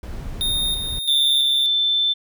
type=noise; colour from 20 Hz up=brown; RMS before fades=-30 dBFS; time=0.03-0.99 s; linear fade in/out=2 ms
type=tone with tremolo; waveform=square; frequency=3679 Hz; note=A#7; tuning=24 cents flat; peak=-20 dBFS; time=0.41-1.66 s; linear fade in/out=0 ms; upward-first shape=square; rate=1.5 Hz; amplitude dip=45%
type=tone; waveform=sine; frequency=3540 Hz; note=A7; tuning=10 cents sharp; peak=-16 dBFS; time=1.07-2.14 s; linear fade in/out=20 ms
effects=none